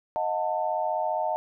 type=tone cluster; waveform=sine; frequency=624 / 719 / 890 Hz; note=D#5 / F#5 / A5; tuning=+5 / -50 / +20 cents; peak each=-29 dBFS; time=0.16-1.36 s; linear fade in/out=0 ms; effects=none